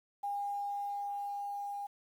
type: tone with level ramp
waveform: sine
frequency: 810 Hz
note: G#5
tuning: 43 cents flat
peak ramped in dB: -33 to -37 dBFS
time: 0.23-1.87 s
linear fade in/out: 10 ms
effects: 10-bit